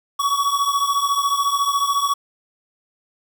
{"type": "beating tone pair", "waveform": "square", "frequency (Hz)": [1123, 1137], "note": ["C#6", "C#6"], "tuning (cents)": [22, 44], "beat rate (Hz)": 14, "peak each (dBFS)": [-20, -23], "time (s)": [0.19, 2.14], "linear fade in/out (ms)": 10, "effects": ["8-bit"]}